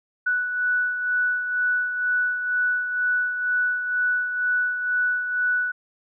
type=beating tone pair; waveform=sine; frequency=1480 / 1482.1 Hz; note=F#6 / F#6; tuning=0 / +2 cents; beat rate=2.1 Hz; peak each=-21 / -30 dBFS; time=0.26-5.72 s; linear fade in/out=10 ms; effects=none